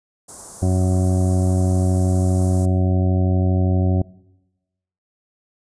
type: band-stop noise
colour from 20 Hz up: white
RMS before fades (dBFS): -34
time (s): 0.28-2.66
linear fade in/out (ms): 10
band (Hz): 1100 to 6700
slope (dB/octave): 24
type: harmonic tone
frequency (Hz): 92.5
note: F#2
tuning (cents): 0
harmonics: 1 / 2 / 3 / 4 / 6 / 7 / 8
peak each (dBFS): -16 / -22 / -26 / -28 / -32 / -33 / -34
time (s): 0.62-4.02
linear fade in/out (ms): 5
effects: noise-tail reverb RT60 1.0 s tail -22 dB re dry + resampled to 22050 Hz